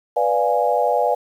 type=chord; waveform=sine; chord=B diminished seventh; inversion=none; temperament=equal; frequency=493.9 / 587.3 / 698.5 / 830.6 Hz; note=B4 / D5 / F5 / Ab5; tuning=0 / 0 / 0 / 0 cents; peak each=-21 dBFS; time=0.16-1.15 s; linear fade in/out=10 ms; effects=8-bit